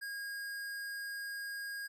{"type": "tone", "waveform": "square", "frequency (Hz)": 1630, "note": "G#6", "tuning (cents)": -33, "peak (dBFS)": -40, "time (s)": [0.01, 1.88], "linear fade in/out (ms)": 20, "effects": []}